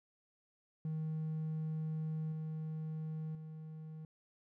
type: tone with level steps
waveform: triangle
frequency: 157.2 Hz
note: D#3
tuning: 18 cents sharp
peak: -33 / -36 / -43 dBFS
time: 0.85-4.05 s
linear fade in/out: 2 ms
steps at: 2.32 / 3.35 s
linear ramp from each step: 2 ms
effects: tanh soft clip ceiling -30 dBFS